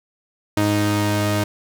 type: tone pair together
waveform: sawtooth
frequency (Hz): 103.93 / 311.1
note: G#2 / D#4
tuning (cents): +2 / 0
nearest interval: octave + perfect fifth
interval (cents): 1898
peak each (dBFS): -16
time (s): 0.57-1.44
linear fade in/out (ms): 5
effects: none